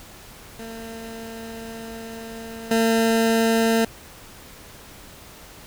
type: tone with level steps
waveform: 20% pulse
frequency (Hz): 226.4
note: A3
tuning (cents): +50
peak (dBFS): -29 / -12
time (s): 0.59-3.85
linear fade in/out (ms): 5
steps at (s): 2.71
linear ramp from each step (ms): 2
effects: pink hiss -44 dBFS RMS until 5.66 s

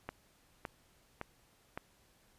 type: click train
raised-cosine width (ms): 0.5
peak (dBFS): -24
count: 4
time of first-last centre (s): 0.09-1.775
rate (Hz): 1.78
effects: pink hiss -68 dBFS RMS until 2.38 s + resampled to 32000 Hz

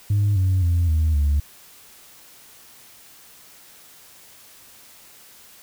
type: tone with pitch steps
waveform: sine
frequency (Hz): 102.2 / 93.72 / 85.94 / 78.81 / 72.27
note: G#2 / F#2 / F2 / D#2 / D2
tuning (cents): -27 / +23 / -27 / +23 / -27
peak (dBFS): -14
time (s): 0.1-1.4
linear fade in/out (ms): 5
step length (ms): 260
effects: tanh soft clip ceiling -14 dBFS + white hiss -48 dBFS RMS until 5.62 s

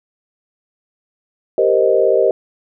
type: chord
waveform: sine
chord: C minor seventh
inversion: second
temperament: equal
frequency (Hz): 392 / 466.2 / 523.3 / 622.3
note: G4 / Bb4 / C5 / Eb5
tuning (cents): 0 / 0 / 0 / 0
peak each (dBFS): -16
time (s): 1.58-2.31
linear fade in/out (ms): 2
effects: none

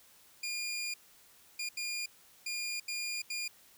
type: tone bursts at uneven times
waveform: 20% pulse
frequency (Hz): 2417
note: D7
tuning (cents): +49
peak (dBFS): -30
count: 6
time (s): 0.43-0.94 / 1.59-1.69 / 1.77-2.06 / 2.46-2.8 / 2.88-3.22 / 3.3-3.48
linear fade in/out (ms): 5
effects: white hiss -61 dBFS RMS until 3.77 s

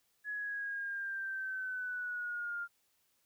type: linear sweep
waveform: sine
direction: down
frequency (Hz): 1692 to 1396.9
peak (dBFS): -36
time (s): 0.24-2.68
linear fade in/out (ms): 50
effects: white hiss -75 dBFS RMS until 3.25 s

